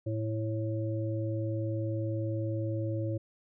harmonic tone, 110 Hz, A2, in tune, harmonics 1 / 3 / 5, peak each -31 / -36 / -38 dBFS, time 0.06-3.18 s, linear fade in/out 10 ms, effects none

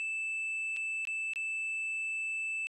triangle tone with dropouts, 2637 Hz, E7, in tune, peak -31 dBFS, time 0-2.67 s, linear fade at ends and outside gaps 0 ms, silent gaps 0.764-0.769 / 1.052-1.072 / 1.335-1.359 s, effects resampled to 24000 Hz

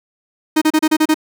45% pulse tone bursts, 311.1 Hz, D#4, in tune, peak -10 dBFS, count 7, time 0.56-1.144 s, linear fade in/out 10 ms, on 56 ms, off 32 ms, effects none

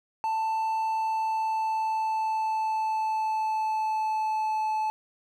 triangle tone with pitch glide, 885 to 867.3 Hz, A5 to A5, +10 to -25 cents, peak -23 dBFS, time 0.24-4.9 s, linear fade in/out 0 ms, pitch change -35 cents, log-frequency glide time 0.79-4.7 s, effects none

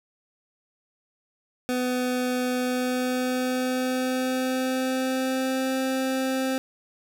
25% pulse tone with pitch glide, 250.7 to 262.7 Hz, B3 to C4, +26 to +7 cents, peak -20 dBFS, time 1.69-6.58 s, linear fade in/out 0 ms, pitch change +81 cents, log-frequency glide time 2.6-5.74 s, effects none

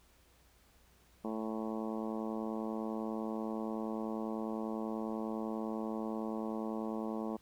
harmonic tone, 110.2 Hz, A2, 3 cents sharp, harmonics 2 / 3 / 4 / 5 / 6 / 7 / 8 / 9 / 10, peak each -38 / -42 / -44 / -46 / -48 / -49 / -50 / -51 / -52 dBFS, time 1.24-7.37 s, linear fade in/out 10 ms, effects added 60 Hz sine -67 dBFS peak until 7.41 s + pink hiss -67 dBFS RMS until 7.41 s

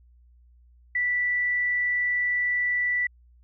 sine tone, 1967 Hz, B6, 7 cents flat, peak -22 dBFS, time 0.95-3.07 s, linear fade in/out 5 ms, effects added 60 Hz sine -53 dBFS peak until 3.43 s

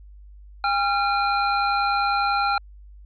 square tone pair together, 807 / 1375 Hz, G#5 / F6, -50 / -27 cents, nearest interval major sixth, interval 923 cents, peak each -23 dBFS, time 0.64-2.58 s, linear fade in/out 2 ms, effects added 50 Hz sine -42 dBFS peak until 3.05 s + resampled to 11025 Hz

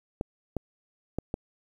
clicks, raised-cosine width 2 ms, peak -16 dBFS, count 4, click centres 0.211 / 0.567 / 1.186 / 1.341 s, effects 9-bit

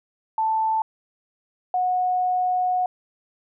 sine tone pair in turn, 882 / 730.9 Hz, A5 / F#5, +4 / -21 cents, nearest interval minor third, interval 325 cents, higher first, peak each -19 dBFS, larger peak neither, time 0.38-0.82 / 1.74-2.86 s, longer second, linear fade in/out 2 ms, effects none

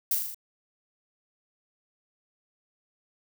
violet noise with echo, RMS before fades -25 dBFS, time 0.11-0.15 s, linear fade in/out 2 ms, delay 39 ms, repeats 5, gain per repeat -3 dB, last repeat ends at 0.345 s, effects none

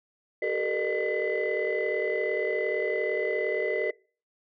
sine tone cluster, 383.5 / 434.7 / 472.1 / 606 / 2015 Hz, G4 / A4 / A#4 / D#5 / B6, -38 / -21 / +22 / -46 / +34 cents, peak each -31 dBFS, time 0.42-3.91 s, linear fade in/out 5 ms, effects noise-tail reverb RT60 0.4 s tail -24 dB re dry + tanh soft clip ceiling -18 dBFS

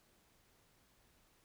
silence, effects pink hiss -71 dBFS RMS until 1.44 s

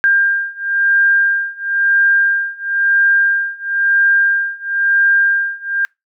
sine beating tone pair, 1598 / 1598.99 Hz, G6 / G6, +33 / +34 cents, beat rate 0.99 Hz, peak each -15 / -14 dBFS, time 0.04-5.85 s, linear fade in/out 0 ms, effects noise-tail reverb RT60 0.2 s tail -26 dB re dry

